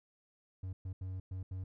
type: tone bursts at uneven times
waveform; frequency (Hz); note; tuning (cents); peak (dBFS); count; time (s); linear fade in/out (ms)
triangle; 93.4; F#2; +17; -36; 5; 0.63-0.73 / 0.85-0.93 / 1.01-1.2 / 1.31-1.43 / 1.51-1.64; 5
effects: none